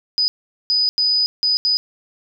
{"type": "tone bursts at uneven times", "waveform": "sine", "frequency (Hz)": 4978, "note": "D#8", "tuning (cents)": 0, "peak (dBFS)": -14, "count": 5, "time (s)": [[0.18, 0.28], [0.7, 0.89], [0.98, 1.26], [1.43, 1.57], [1.65, 1.77]], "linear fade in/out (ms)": 0, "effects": []}